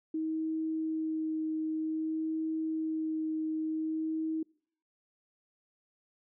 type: tone with vibrato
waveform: sine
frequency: 316.4 Hz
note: D#4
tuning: 29 cents sharp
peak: -30 dBFS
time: 0.14-4.43 s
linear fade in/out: 5 ms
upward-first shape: sine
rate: 0.53 Hz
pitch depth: 10 cents each way
effects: noise-tail reverb RT60 0.6 s tail -26 dB re dry